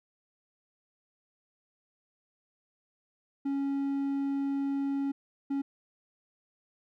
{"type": "tone bursts at uneven times", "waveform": "triangle", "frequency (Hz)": 277.2, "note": "C#4", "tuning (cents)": 0, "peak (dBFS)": -26, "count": 2, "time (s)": [[3.45, 5.12], [5.5, 5.62]], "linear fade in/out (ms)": 10, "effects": []}